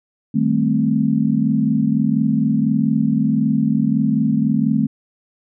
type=chord; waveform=sine; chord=A half-diminished seventh; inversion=second; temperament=equal; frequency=155.56 / 196 / 220 / 261.6 Hz; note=Eb3 / G3 / A3 / C4; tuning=0 / 0 / 0 / 0 cents; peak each=-21 / -23 / -17 / -20 dBFS; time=0.34-4.87 s; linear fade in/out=10 ms; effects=none